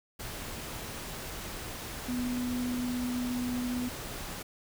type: tone in noise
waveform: sine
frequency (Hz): 246.9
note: B3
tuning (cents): 0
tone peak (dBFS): -30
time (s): 2.08-3.89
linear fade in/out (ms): 10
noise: pink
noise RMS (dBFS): -40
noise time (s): 0.19-4.43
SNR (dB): +7
effects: none